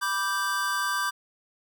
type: chord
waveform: square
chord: G major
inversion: first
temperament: equal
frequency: 987.8 / 1174.7 / 1568 Hz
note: B5 / D6 / G6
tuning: 0 / 0 / 0 cents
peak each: -34 / -30 / -29 dBFS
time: 0.01-1.11 s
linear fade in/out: 20 ms
effects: none